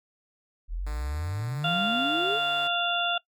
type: exponential sweep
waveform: sine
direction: up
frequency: 38 to 457.9 Hz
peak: -28 dBFS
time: 0.68-2.4 s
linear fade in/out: 50 ms
type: tone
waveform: 5% pulse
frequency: 150 Hz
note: D3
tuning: 37 cents sharp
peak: -29 dBFS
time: 0.86-2.68 s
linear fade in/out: 10 ms
type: harmonic tone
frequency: 696 Hz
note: F5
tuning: 6 cents flat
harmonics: 1 / 2 / 4 / 5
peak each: -29 / -29 / -29 / -29 dBFS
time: 1.64-3.18 s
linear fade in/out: 5 ms
effects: noise-tail reverb RT60 0.1 s tail -22 dB re dry + MP3 96 kbps